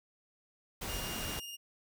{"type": "noise", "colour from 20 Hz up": "pink", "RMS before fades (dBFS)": -39, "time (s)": [0.81, 1.4], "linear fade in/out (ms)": 10}
{"type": "tone with tremolo", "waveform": "sawtooth", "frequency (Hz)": 2834, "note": "F7", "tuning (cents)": 25, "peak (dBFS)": -38, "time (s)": [0.88, 1.57], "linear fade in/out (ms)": 20, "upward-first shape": "sine", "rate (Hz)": 20, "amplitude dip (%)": 25}
{"effects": []}